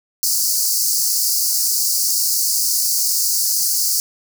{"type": "high-pass noise", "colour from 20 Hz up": "pink", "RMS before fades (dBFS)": -18, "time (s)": [0.23, 4], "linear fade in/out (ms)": 0, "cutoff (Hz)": 4500, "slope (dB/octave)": 96, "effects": []}